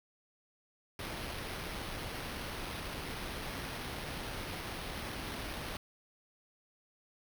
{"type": "noise with sample-and-hold", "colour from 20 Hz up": "pink", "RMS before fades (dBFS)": -41, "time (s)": [0.99, 5.77], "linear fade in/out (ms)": 2, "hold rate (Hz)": 7350, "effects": []}